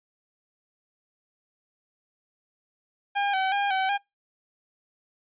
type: tone with vibrato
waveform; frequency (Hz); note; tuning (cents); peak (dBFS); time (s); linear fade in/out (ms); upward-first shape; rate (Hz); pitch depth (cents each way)
sawtooth; 784; G5; 0; -19; 3.15-3.98; 20; square; 2.7; 49
effects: noise-tail reverb RT60 0.2 s tail -26 dB re dry + resampled to 8000 Hz